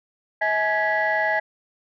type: tone cluster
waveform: sine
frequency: 641 / 843 / 1665 / 1957 Hz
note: E5 / G#5 / G#6 / B6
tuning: -49 / +26 / +4 / -16 cents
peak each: -24 dBFS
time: 0.41-1.4 s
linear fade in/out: 10 ms
effects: tanh soft clip ceiling -12 dBFS